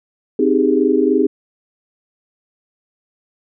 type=chord; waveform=sine; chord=Ab major seventh; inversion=first; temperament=equal; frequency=261.6 / 311.1 / 392 / 415.3 Hz; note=C4 / Eb4 / G4 / Ab4; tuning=0 / 0 / 0 / 0 cents; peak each=-17 dBFS; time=0.39-1.27 s; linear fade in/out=5 ms; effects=none